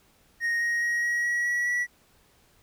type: tone with pitch steps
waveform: triangle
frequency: 1864.7 / 1877.7 / 1890.7 / 1903.9 / 1917.1 / 1930.5 / 1943.9 Hz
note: A#6 / A#6 / A#6 / A#6 / A#6 / B6 / B6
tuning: 0 / +12 / +24 / +36 / +48 / -40 / -28 cents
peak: -22 dBFS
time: 0.4-1.87 s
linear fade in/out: 50 ms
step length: 210 ms
effects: pink hiss -62 dBFS RMS until 2.62 s